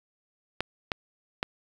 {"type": "clicks", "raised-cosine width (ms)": 0.3, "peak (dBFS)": -11, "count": 3, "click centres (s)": [0.606, 0.918, 1.429], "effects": ["7-bit"]}